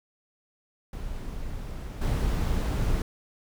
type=noise with level steps; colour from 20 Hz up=brown; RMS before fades=-35 / -25 dBFS; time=0.93-3.02 s; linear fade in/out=2 ms; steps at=2.01 s; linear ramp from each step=10 ms; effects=none